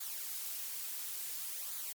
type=noise with flanger; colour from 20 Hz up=blue; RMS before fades=-41 dBFS; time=0-1.93 s; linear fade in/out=10 ms; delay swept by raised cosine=0.36 to 5.66 ms; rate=0.57 Hz; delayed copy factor=-0.5; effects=MP3 96 kbps